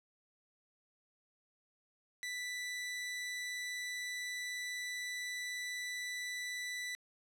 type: tone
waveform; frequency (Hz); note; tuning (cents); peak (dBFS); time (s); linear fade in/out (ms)
sawtooth; 1979; B6; +3; -35; 2.23-6.95; 0
effects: low-pass 10000 Hz 12 dB/octave